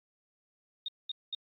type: tone bursts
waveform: sine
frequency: 3700 Hz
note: A#7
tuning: 14 cents flat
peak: -33 dBFS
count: 3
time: 0.86-1.349 s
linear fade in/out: 2 ms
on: 23 ms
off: 210 ms
effects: AAC 64 kbps